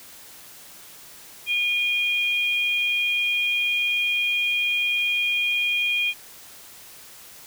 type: tone pair together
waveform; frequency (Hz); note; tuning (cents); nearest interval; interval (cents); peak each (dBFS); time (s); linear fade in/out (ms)
sine; 2444 / 3223; D#7 / G7; -32 / +47; perfect fourth; 479; -21 / -27; 1.46-6.14; 50
effects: white hiss -45 dBFS RMS until 7.46 s